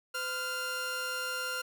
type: tone pair together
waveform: sawtooth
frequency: 509.5 / 1396.9 Hz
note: C5 / F6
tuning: -46 / 0 cents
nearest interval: octave + perfect fourth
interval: 1746 cents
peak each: -37 / -30 dBFS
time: 0.14-1.62 s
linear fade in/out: 10 ms
effects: none